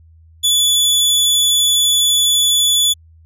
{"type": "tone", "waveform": "sawtooth", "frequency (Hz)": 3448, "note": "A7", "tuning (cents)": -36, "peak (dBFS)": -8, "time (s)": [0.43, 2.94], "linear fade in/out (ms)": 20, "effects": ["added 81 Hz sine -43 dBFS peak until 3.25 s", "resampled to 32000 Hz"]}